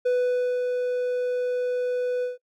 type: tone with ADSR envelope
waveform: triangle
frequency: 496.3 Hz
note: B4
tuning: 8 cents sharp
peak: -17 dBFS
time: 0.05-2.38 s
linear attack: 12 ms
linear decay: 540 ms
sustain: -4 dB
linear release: 150 ms
effects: noise-tail reverb RT60 0.1 s tail -25 dB re dry